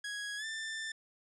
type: tone with pitch glide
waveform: sawtooth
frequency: 1660 to 1779.1 Hz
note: G#6 to A6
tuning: -1 to +19 cents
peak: -34 dBFS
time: 0.04-0.92 s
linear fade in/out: 5 ms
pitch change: +120 cents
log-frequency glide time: 0.37-0.45 s
effects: resampled to 22050 Hz